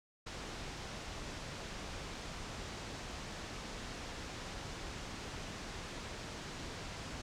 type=low-pass noise; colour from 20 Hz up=pink; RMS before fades=-45 dBFS; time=0.26-7.22 s; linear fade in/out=10 ms; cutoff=7000 Hz; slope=24 dB/octave; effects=none